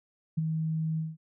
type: tone with ADSR envelope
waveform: sine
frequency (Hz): 159.2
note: D#3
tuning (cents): +40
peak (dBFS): -22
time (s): 0.37-1.17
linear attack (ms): 13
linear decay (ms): 17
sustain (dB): -5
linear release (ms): 190
effects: none